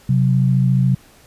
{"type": "tone pair together", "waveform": "sine", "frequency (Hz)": [130.81, 185], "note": ["C3", "F#3"], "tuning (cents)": [0, 0], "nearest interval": "tritone", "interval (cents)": 600, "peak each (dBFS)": [-13, -18], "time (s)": [0.09, 0.95], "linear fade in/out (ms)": 5, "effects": ["pink hiss -49 dBFS RMS until 1.26 s", "resampled to 32000 Hz"]}